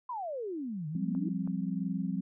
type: exponential two-way sweep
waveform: sine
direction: down then up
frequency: 1043 to 147 to 329.6 Hz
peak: -34 dBFS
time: 0.09-1.29 s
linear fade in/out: 5 ms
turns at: 0.88 s
type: chord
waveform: sine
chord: F suspended second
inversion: none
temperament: just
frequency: 174.61 / 196.44 / 261.9 Hz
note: F3 / G3 / C4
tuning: 0 / +4 / +2 cents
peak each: -34 / -34 / -37 dBFS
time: 0.95-2.21 s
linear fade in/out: 5 ms
type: clicks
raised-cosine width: 1 ms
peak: -36 dBFS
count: 2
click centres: 1.15 / 1.475 s
effects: none